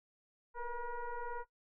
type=tone with frequency modulation; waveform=sine; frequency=485.6 Hz; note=B4; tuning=29 cents flat; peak=-37 dBFS; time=0.54-1.45 s; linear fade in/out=50 ms; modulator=475 Hz; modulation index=1.8; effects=noise-tail reverb RT60 0.1 s tail -17 dB re dry